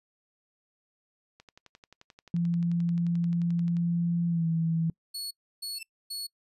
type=click train; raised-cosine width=0.2 ms; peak=-33 dBFS; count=28; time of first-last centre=1.4-3.768 s; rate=11.4 Hz
type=tone with pitch glide; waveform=sine; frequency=171.1 to 164.13 Hz; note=F3 to E3; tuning=-35 to -7 cents; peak=-24 dBFS; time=2.34-4.9 s; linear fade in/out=2 ms; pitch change=-72 cents; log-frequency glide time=4.28-4.46 s
type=tone bursts; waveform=sawtooth; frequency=4383 Hz; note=C#8; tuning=20 cents flat; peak=-31 dBFS; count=3; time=5.14-6.27 s; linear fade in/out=10 ms; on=170 ms; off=310 ms
type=tone with exponential growth; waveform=sawtooth; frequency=2660 Hz; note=E7; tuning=15 cents sharp; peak=-32 dBFS; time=5.73-5.83 s; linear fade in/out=5 ms; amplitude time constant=21 ms
effects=noise-tail reverb RT60 0.1 s tail -25 dB re dry + resampled to 32000 Hz